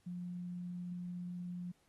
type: tone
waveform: sine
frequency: 177.3 Hz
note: F3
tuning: 26 cents sharp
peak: -40 dBFS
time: 0.06-1.72 s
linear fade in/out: 10 ms
effects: pink hiss -74 dBFS RMS until 1.88 s + AAC 32 kbps